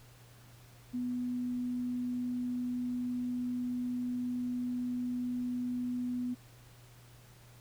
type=tone; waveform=sine; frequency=246.9 Hz; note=B3; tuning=in tune; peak=-32 dBFS; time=0.93-6.35 s; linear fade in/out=20 ms; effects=added 120 Hz sine -56 dBFS peak until 7.6 s + pink hiss -60 dBFS RMS until 7.6 s